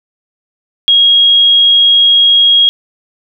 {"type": "tone", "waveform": "sine", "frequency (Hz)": 3283, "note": "G#7", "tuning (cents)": -21, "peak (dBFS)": -4, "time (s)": [0.88, 2.69], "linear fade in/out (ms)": 0, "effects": []}